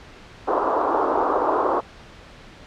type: band-pass noise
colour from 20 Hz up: white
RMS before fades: -21 dBFS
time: 0.47-1.81 s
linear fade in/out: 20 ms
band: 290 to 1200 Hz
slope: 48 dB/octave
effects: pink hiss -44 dBFS RMS until 2.66 s + low-pass 4000 Hz 12 dB/octave